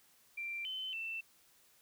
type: tone with pitch steps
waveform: sine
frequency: 2359 / 3057 / 2672 Hz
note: D7 / G7 / E7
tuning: +7 / -44 / +23 cents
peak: -38 dBFS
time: 0.37-1.21 s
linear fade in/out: 10 ms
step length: 280 ms
effects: white hiss -67 dBFS RMS until 1.81 s